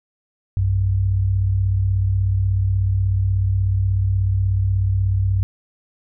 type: tone pair together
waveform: sine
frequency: 60.2 / 96.66 Hz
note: B1 / G2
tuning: -44 / -24 cents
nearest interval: minor sixth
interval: 820 cents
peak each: -23 / -16 dBFS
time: 0.57-5.43 s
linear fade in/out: 0 ms
effects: none